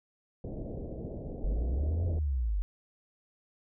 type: low-pass noise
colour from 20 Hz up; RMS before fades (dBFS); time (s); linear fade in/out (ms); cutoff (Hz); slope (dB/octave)
pink; -39; 0.44-2.19; 2; 640; 48
type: linear two-way sweep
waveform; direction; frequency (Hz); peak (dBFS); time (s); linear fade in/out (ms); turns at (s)
sine; up then down; 44.63 to 89.1 to 44.63; -27; 1.44-2.62; 0; 2.05
effects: none